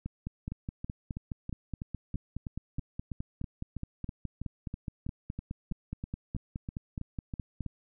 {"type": "two click trains", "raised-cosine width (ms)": 5, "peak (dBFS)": [-23, -24], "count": [37, 23], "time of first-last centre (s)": [[0.06, 7.607], [0.52, 7.663]], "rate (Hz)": [4.77, 3.08], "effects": []}